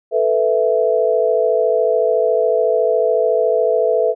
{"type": "chord", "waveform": "sine", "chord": "A suspended second", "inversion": "none", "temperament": "equal", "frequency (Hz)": [440, 493.9, 659.3], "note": ["A4", "B4", "E5"], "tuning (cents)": [0, 0, 0], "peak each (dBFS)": -17, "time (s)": [0.11, 4.15], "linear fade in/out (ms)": 50, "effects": []}